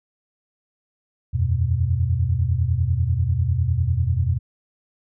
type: chord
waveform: sine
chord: E suspended second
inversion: none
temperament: equal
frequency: 82.41 / 92.5 / 123.47 Hz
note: E2 / F#2 / B2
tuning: 0 / 0 / 0 cents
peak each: -22 dBFS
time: 1.33-4.39 s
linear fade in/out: 20 ms
effects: none